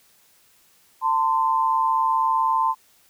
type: tone pair together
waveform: sine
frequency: 896.1 / 1036 Hz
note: A5 / C6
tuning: +31 / -17 cents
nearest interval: minor third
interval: 252 cents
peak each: -21 / -20 dBFS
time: 1.01-2.75 s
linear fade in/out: 50 ms
effects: white hiss -58 dBFS RMS until 3.09 s